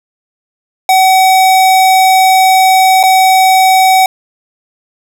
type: tone with dropouts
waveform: square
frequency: 756 Hz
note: F#5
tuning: 37 cents sharp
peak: -5 dBFS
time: 0.89-4.06 s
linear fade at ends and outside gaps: 2 ms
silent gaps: 3.03-3.036 s
effects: none